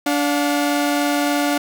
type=tone pair together; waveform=sawtooth; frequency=289.9 / 713 Hz; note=D4 / F5; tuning=-22 / +36 cents; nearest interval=octave + major third; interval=1558 cents; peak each=-14 / -19 dBFS; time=0.06-1.58 s; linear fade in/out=5 ms; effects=none